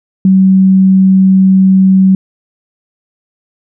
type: tone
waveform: sine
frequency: 190 Hz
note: F#3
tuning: 46 cents sharp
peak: -3 dBFS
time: 0.25-2.15 s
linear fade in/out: 2 ms
effects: none